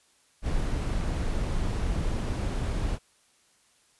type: noise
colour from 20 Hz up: brown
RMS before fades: -28 dBFS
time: 0.42-2.99 s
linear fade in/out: 50 ms
effects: white hiss -64 dBFS RMS until 3.99 s + resampled to 24000 Hz